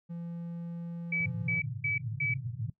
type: tone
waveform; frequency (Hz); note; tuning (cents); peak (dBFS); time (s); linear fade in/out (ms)
triangle; 170.1; F3; -45; -34; 0.09-1.61; 20
type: tone bursts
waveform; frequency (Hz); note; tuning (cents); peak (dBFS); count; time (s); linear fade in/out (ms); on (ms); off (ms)
sine; 2292; D7; -43; -28; 4; 1.12-2.34; 5; 140; 220
type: band-pass noise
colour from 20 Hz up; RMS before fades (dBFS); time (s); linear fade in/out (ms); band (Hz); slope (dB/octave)
white; -37; 1.2-2.7; 5; 100 to 150; 96
effects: noise-tail reverb RT60 0.1 s tail -20 dB re dry